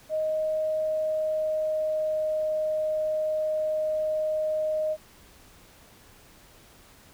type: tone with pitch glide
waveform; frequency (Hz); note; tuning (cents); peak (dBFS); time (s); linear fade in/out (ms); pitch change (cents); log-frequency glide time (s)
sine; 624 to 620; D#5 to D#5; +5 to -6; -24; 0.09-4.97; 50; -11; 0.92-2.5
effects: pink hiss -54 dBFS RMS until 7.13 s